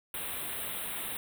white band-stop noise, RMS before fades -37 dBFS, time 0.14-1.17 s, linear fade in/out 2 ms, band 3900 to 8400 Hz, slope 96 dB/octave, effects none

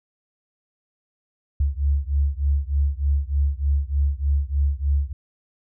sine beating tone pair, 69.3 / 72.6 Hz, C#2 / D2, 0 / -19 cents, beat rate 3.3 Hz, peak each -21 / -22 dBFS, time 1.6-5.13 s, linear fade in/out 5 ms, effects none

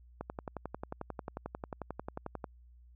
click train, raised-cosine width 1 ms, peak -24 dBFS, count 26, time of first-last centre 0.21-2.442 s, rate 11.2 Hz, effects added 60 Hz sine -55 dBFS peak until 2.95 s

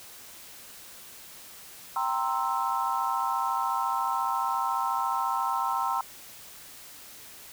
sine chord, C dominant seventh, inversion second, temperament equal, 784 / 932.3 / 1046.5 / 1318.5 Hz, G5 / Bb5 / C6 / E6, 0 / 0 / 0 / 0 cents, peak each -32 / -30 / -30 / -32 dBFS, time 1.96-6.01 s, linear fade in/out 2 ms, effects white hiss -47 dBFS RMS until 7.52 s

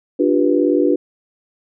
sine chord, G dominant seventh, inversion second, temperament just, 294 / 352.8 / 392 / 490 Hz, D4 / F4 / G4 / B4, +2 / +18 / 0 / -14 cents, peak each -16 / -17 / -20 / -19 dBFS, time 0.19-0.96 s, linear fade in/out 10 ms, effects none

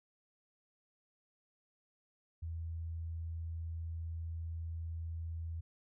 sine tone, 82.41 Hz, E2, in tune, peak -38 dBFS, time 2.42-5.61 s, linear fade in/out 10 ms, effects none

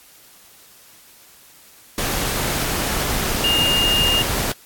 sine tone in noise, 2828 Hz, F7, 21 cents sharp, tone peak -16 dBFS, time 3.44-4.22 s, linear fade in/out 2 ms, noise pink, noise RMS -22 dBFS, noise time 1.98-4.52 s, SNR +3 dB, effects white hiss -48 dBFS RMS until 4.65 s + AAC 64 kbps

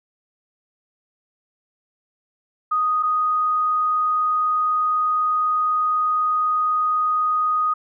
sine tone pair in turn, 1244 / 1244 Hz, D#6 / D#6, -1 / -1 cents, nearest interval unison, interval 0 cents, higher neither, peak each -17 dBFS, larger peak neither, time 2.71-3.03 / 3.03-7.74 s, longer second, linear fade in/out 10 ms, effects none

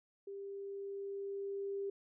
sine tone with level ramp, 396.7 Hz, G4, 21 cents sharp, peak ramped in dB -43 to -36 dBFS, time 0.27-1.9 s, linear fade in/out 5 ms, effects none

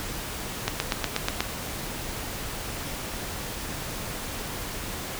click train, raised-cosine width 0.2 ms, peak -6 dBFS, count 7, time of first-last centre 0.68-1.406 s, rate 8.27 Hz, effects pink hiss -34 dBFS RMS until 5.19 s

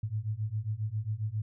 sine beating tone pair, 103.83 / 111.23 Hz, G#2 / A2, 0 / +19 cents, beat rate 7.4 Hz, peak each -34 / -33 dBFS, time 0.03-1.42 s, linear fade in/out 5 ms, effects none

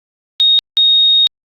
sine tone bursts at uneven times, 3729 Hz, A#7, in tune, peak -7 dBFS, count 2, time 0.4-0.59 / 0.77-1.27 s, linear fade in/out 0 ms, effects Opus 48 kbps

